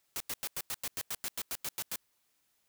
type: noise bursts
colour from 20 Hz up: white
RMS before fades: -36 dBFS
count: 14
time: 0.16-1.958 s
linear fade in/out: 0 ms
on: 43 ms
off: 92 ms
effects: white hiss -75 dBFS RMS until 2.68 s